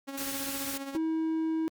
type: tone with tremolo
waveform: sawtooth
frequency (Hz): 274.7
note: C#4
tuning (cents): -16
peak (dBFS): -30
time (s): 0.07-0.98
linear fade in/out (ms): 20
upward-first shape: triangle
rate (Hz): 15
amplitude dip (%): 60
type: band-stop noise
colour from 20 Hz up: white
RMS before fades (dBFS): -36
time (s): 0.17-0.78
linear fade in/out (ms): 10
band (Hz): 410 to 1200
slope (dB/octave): 48
type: tone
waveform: triangle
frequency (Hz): 320.9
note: E4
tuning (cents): -46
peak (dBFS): -25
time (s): 0.95-1.68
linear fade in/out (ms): 0
effects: Opus 48 kbps